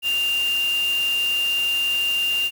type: tone in noise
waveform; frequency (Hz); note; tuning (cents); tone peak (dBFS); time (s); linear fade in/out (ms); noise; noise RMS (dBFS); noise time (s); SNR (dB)
sine; 2794; F7; 0; -19; 0.02-2.51; 50; white; -34; 0.02-2.51; +12
effects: none